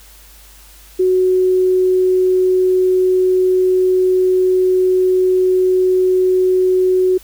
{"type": "tone", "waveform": "sine", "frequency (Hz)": 370, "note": "F#4", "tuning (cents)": 0, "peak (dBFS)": -10, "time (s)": [0.99, 7.18], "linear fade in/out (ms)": 10, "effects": ["added 50 Hz sine -43 dBFS peak until 7.23 s", "white hiss -44 dBFS RMS until 7.23 s"]}